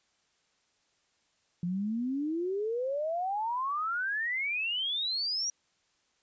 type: exponential sweep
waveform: sine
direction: up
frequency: 170 to 5820 Hz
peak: -29 dBFS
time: 1.63-5.5 s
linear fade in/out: 2 ms
effects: white hiss -72 dBFS RMS until 6.22 s + resampled to 16000 Hz